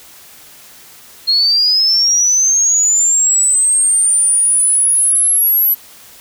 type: linear sweep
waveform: sine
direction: up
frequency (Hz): 4231 to 11840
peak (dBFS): -9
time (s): 1.27-5.75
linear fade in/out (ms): 20
effects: white hiss -40 dBFS RMS until 6.2 s